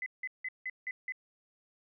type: tone bursts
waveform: sine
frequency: 2024 Hz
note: B6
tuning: 42 cents sharp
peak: -34 dBFS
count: 6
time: 0.02-1.122 s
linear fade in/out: 2 ms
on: 42 ms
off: 170 ms
effects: none